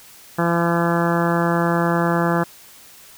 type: harmonic tone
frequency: 170 Hz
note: F3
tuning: 46 cents flat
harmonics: 1 / 2 / 3 / 4 / 5 / 6 / 7 / 8 / 9 / 10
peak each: -20 / -23 / -25 / -26 / -27 / -28 / -28 / -29 / -30 / -30 dBFS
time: 0.38-2.44 s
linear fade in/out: 10 ms
effects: white hiss -45 dBFS RMS until 3.17 s